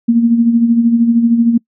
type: tone with tremolo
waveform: sine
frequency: 233.1 Hz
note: A#3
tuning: in tune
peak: -5 dBFS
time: 0.08-1.58 s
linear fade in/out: 10 ms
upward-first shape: sine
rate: 13 Hz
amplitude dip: 55%
effects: noise-tail reverb RT60 0.1 s tail -26 dB re dry